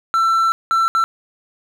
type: tone bursts at uneven times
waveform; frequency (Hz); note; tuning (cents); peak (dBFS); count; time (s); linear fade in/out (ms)
triangle; 1340; E6; +28; -11; 3; 0.14-0.52 / 0.71-0.88 / 0.95-1.04; 0
effects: none